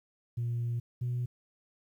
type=tone pair in turn; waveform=sine; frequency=118.7 / 122.67 Hz; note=A#2 / B2; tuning=+32 / -11 cents; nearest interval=minor second; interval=57 cents; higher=second; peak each=-28 dBFS; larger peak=neither; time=0.37-0.8 / 1.01-1.26 s; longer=first; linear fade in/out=10 ms; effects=tanh soft clip ceiling -27 dBFS + 11-bit